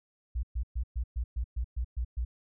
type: tone bursts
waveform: sine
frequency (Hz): 59.7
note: A#1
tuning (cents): +42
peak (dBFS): -28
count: 10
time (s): 0.35-2.25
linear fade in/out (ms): 10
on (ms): 82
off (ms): 120
effects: none